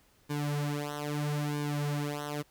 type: tone with flanger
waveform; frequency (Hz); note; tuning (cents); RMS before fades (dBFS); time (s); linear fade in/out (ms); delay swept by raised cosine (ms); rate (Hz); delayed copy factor
sawtooth; 146.83; D3; 0; -33; 0.29-2.43; 20; 1.5 to 6.4; 0.77; -1
effects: pink hiss -65 dBFS RMS until 2.5 s